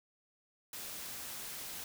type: noise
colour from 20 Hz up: white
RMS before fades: -44 dBFS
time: 0.73-1.84 s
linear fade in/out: 2 ms
effects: none